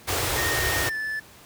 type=band-stop noise; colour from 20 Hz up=pink; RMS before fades=-25 dBFS; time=0.07-0.9 s; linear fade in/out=20 ms; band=140 to 300 Hz; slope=48 dB/octave
type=tone with pitch glide; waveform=triangle; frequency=1848 to 1745.3 Hz; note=A#6 to A6; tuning=-16 to -15 cents; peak=-25 dBFS; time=0.37-1.2 s; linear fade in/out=10 ms; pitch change=-99 cents; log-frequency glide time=0.84-0.95 s
effects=pink hiss -49 dBFS RMS until 1.45 s + high-pass 60 Hz 12 dB/octave